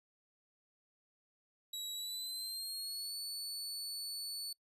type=tone with pitch glide; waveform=sawtooth; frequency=3883 to 4460 Hz; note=B7 to C#8; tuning=-30 to +10 cents; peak=-37 dBFS; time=1.73-4.53 s; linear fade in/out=5 ms; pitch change=+240 cents; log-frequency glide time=1.93-3.14 s; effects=noise-tail reverb RT60 0.1 s tail -25 dB re dry + resampled to 32000 Hz